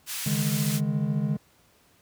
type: band-pass noise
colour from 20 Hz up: white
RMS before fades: -33 dBFS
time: 0.06-0.81 s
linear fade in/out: 50 ms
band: 1400 to 15000 Hz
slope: 12 dB/octave
type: chord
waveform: triangle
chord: C# suspended second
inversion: none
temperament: equal with one note detuned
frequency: 141.34 / 155.56 / 207.7 Hz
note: C#3 / D#3 / G#3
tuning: +34 / 0 / 0 cents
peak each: -26 dBFS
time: 0.26-1.37 s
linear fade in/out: 5 ms
effects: pink hiss -61 dBFS RMS until 2.01 s + high-pass 60 Hz 12 dB/octave